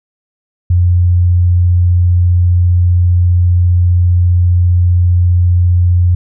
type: tone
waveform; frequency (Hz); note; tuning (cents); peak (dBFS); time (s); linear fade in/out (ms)
sine; 88.5; F2; +23; -6; 0.7-6.15; 5
effects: none